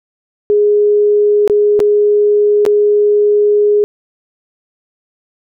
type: tone with dropouts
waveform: sine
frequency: 415.3 Hz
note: G#4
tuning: in tune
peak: -7 dBFS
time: 0.5-3.84 s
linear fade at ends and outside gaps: 0 ms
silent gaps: 1.477-1.498 / 1.793-1.802 / 2.652-2.663 s
effects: none